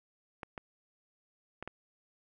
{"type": "clicks", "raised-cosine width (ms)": 0.5, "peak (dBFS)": -25, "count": 4, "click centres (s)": [0.432, 0.578, 1.626, 1.676], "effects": []}